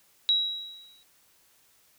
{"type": "tone with exponential decay", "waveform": "sine", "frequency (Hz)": 3869, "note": "B7", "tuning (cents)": -36, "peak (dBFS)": -18, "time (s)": [0.29, 1.03], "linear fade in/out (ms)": 0, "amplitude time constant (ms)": 160, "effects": ["white hiss -63 dBFS RMS until 1.98 s"]}